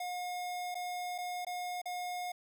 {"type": "tone with dropouts", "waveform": "square", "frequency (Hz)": 718, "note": "F5", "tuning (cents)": 48, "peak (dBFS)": -37, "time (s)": [0, 2.32], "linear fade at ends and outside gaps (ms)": 5, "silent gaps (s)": [[0.745, 0.752], [1.181, 1.184], [1.449, 1.467], [1.817, 1.856]], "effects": []}